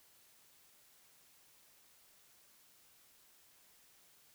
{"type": "silence", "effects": ["white hiss -66 dBFS RMS until 4.34 s"]}